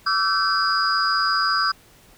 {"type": "tone cluster", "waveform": "sine", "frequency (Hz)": [1150, 1325, 1536, 4906], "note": ["D6", "E6", "G6", "D#8"], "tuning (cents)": [-37, 9, -36, -25], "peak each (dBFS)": -23, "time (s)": [0.06, 1.72], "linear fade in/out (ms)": 10, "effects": ["tanh soft clip ceiling -8 dBFS", "pink hiss -52 dBFS RMS until 2.17 s"]}